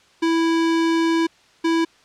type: tone pair in turn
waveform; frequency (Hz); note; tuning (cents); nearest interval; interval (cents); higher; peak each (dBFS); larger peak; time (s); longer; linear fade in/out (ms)
square; 329.6 / 329.6; E4 / E4; 0 / 0; unison; 0; neither; -17; neither; 0.22-1.27 / 1.64-1.85; first; 10
effects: white hiss -54 dBFS RMS until 2.04 s + low-pass 5000 Hz 12 dB/octave